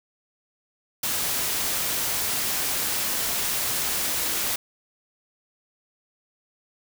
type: noise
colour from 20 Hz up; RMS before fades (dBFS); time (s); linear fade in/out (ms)
white; -26; 1.03-4.56; 5
effects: none